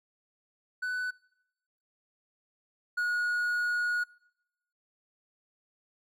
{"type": "tone pair in turn", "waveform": "triangle", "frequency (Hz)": [1495, 1449.9], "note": ["F#6", "F#6"], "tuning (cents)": [17, -36], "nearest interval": "minor second", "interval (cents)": 53, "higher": "first", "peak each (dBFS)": [-28, -25], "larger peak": "second", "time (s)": [[0.82, 1.11], [2.97, 4.04]], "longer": "second", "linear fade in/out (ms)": 10, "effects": ["noise-tail reverb RT60 0.9 s tail -24 dB re dry"]}